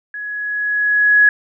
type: tone with level ramp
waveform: sine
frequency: 1679 Hz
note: G#6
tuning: 18 cents sharp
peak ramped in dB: -25 to -6 dBFS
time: 0.14-1.29 s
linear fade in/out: 2 ms
effects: none